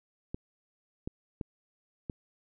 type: clicks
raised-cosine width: 3 ms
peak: -22 dBFS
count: 4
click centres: 0.345 / 1.075 / 1.412 / 2.098 s
effects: none